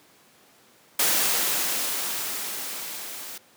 white noise with level ramp, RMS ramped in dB -21 to -38 dBFS, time 0.99-3.38 s, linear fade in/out 5 ms, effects pink hiss -56 dBFS RMS until 3.56 s + high-pass 200 Hz 12 dB/octave

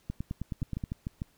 two click trains, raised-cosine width 5 ms, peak -21 / -21 dBFS, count 8 / 5, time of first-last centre 0.1-0.838 / 0.62-1.219 s, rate 9.48 / 6.68 Hz, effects pink hiss -66 dBFS RMS until 1.37 s

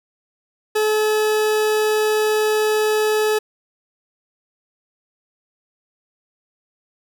40% pulse tone, 428.9 Hz, A4, 44 cents flat, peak -15 dBFS, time 0.75-3.39 s, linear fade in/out 10 ms, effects none

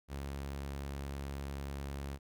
sawtooth tone, 69.5 Hz, C#2, 5 cents sharp, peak -35 dBFS, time 0.08-2.19 s, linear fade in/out 50 ms, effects none

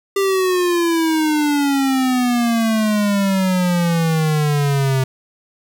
square exponential sweep, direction down, 396.9 to 130.81 Hz, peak -15 dBFS, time 0.16-5.04 s, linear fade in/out 5 ms, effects 9-bit

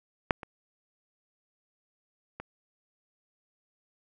clicks, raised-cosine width 0.5 ms, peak -7 / -25 / -23 dBFS, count 3, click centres 0.308 / 0.432 / 2.4 s, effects none

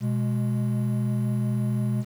triangle tone pair together, 123.47 / 207.7 Hz, B2 / G#3, 0 / 0 cents, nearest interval major sixth, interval 900 cents, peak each -22 / -25 dBFS, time 0-2.05 s, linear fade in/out 50 ms, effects 8-bit

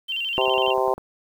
sine tone with vibrato, 2930 Hz, F#7, 18 cents flat, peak -24 dBFS, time 0.08-0.74 s, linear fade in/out 20 ms, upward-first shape square, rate 12 Hz, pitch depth 98 cents each way
harmonic tone, 129.8 Hz, C3, 13 cents flat, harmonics 3 / 4 / 5 / 6 / 7 / 8, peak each -24 / -25 / -26 / -27 / -27 / -28 dBFS, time 0.38-0.94 s, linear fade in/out 0 ms
click train, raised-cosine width 1 ms, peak -23 dBFS, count 7, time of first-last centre 0.38-0.98 s, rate 10 Hz
effects 8-bit

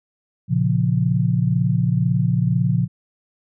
sine chord, Bb minor, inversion none, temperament equal, 116.54 / 138.59 / 174.61 Hz, Bb2 / Db3 / F3, 0 / 0 / 0 cents, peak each -20 dBFS, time 0.48-2.88 s, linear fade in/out 50 ms, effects none

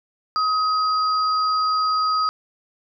sine tone pair together, 1265 / 4776 Hz, D#6 / D8, +28 / +28 cents, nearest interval octave + major seventh, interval 2300 cents, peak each -18 / -27 dBFS, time 0.36-2.29 s, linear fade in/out 0 ms, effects none

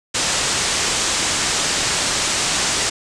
white low-pass noise, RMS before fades -20 dBFS, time 0.14-2.9 s, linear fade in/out 10 ms, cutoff 8500 Hz, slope 48 dB/octave, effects none

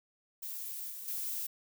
violet noise with level steps, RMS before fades -41 / -44 / -37 dBFS, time 0.42-1.47 s, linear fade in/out 10 ms, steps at 0.9 / 1.08 s, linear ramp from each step 2 ms, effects none

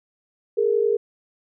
sine tone pair together, 412.8 / 463.4 Hz, G#4 / A#4, -10 / -10 cents, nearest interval major second, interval 200 cents, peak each -20 dBFS, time 0.57-0.97 s, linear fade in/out 10 ms, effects none

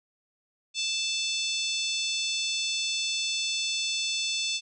harmonic tone, 880 Hz, A5, in tune, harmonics 3 / 4 / 5 / 6 / 7 / 8 / 9, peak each -33 / -31 / -35 / -36 / -36 / -43 / -40 dBFS, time 0.74-4.61 s, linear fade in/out 50 ms, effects none

